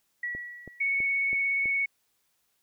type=tone with exponential decay; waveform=sine; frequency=1935 Hz; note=B6; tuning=36 cents flat; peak=-28 dBFS; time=0.23-1.2 s; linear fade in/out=5 ms; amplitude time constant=210 ms
type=click train; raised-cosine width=2 ms; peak=-29 dBFS; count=5; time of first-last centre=0.35-1.657 s; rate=3.06 Hz
type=tone with vibrato; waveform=sine; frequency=2217 Hz; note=C#7; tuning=in tune; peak=-24 dBFS; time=0.8-1.86 s; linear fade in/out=10 ms; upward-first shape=sine; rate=17 Hz; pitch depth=10 cents each way
effects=white hiss -73 dBFS RMS until 2.62 s